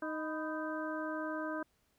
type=harmonic tone with a mistuned harmonic; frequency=311.1 Hz; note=D#4; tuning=in tune; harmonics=1 / 2 / 3 / 4 / 5; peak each=-39 / -41 / -45 / -45 / -43 dBFS; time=0.02-1.63 s; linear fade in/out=5 ms; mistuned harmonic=3; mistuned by=+110 cents; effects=pink hiss -75 dBFS RMS until 1.98 s